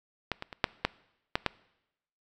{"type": "clicks", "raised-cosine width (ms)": 0.3, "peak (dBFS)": [-13, -20, -24, -6, -8, -9, -9], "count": 7, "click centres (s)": [0.317, 0.424, 0.528, 0.642, 0.85, 1.355, 1.463], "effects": ["noise-tail reverb RT60 0.9 s tail -22 dB re dry"]}